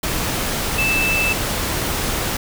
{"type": "tone in noise", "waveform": "sine", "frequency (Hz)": 2637, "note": "E7", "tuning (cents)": 0, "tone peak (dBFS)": -17, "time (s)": [0.78, 1.33], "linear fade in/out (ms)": 5, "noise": "pink", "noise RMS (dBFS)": -22, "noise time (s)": [0.03, 2.37], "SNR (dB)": 2, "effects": []}